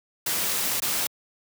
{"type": "noise with dropouts", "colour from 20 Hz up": "white", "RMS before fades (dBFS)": -26, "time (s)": [0.26, 1.07], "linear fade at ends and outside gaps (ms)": 5, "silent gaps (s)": [0.802, 0.82], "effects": ["high-pass 100 Hz 12 dB/octave"]}